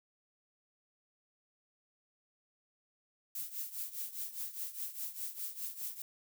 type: noise with tremolo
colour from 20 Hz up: violet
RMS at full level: -38 dBFS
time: 3.35-6.02 s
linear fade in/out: 2 ms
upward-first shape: triangle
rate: 4.9 Hz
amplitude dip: 85%
effects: none